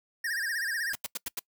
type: tone with vibrato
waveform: square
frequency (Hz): 1731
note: A6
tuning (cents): -29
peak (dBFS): -30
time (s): 0.24-0.93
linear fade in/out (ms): 5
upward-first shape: sine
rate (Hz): 16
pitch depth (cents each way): 150
type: noise bursts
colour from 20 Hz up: white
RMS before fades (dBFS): -33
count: 5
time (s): 0.93-1.394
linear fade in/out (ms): 5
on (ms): 24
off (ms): 86
effects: noise-tail reverb RT60 0.1 s tail -24 dB re dry

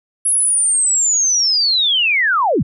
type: linear sweep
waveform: sine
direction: down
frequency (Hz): 10840 to 82.41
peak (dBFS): -12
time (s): 0.25-2.63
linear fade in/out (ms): 10
effects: none

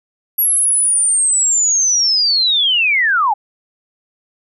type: linear sweep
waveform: sine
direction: down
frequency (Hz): 11510 to 778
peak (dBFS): -11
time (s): 0.38-3.34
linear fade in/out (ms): 10
effects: none

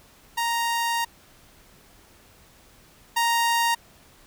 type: tone pair in turn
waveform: sawtooth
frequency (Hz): 932.3 / 932.3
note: A#5 / A#5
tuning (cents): 0 / 0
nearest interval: unison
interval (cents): 0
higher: neither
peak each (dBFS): -19 / -16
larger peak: second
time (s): 0.37-1.05 / 3.16-3.75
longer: first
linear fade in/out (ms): 10
effects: pink hiss -54 dBFS RMS until 4.26 s

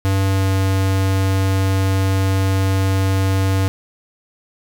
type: tone with pitch glide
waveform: square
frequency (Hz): 96.8 to 96.02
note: G2 to G2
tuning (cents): -21 to -35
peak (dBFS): -15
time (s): 0.05-3.68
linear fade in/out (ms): 0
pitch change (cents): -14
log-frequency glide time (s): 0.24-0.48
effects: none

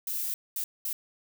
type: noise bursts at uneven times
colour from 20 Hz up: violet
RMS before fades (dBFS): -32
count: 3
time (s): 0.07-0.34 / 0.56-0.64 / 0.85-0.93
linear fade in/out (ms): 2
effects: none

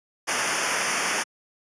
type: noise with comb filter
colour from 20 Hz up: pink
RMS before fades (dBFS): -25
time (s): 0.27-1.24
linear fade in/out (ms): 20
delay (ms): 0.25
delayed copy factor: -0.95
effects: high-pass 150 Hz 12 dB/octave + resampled to 22050 Hz

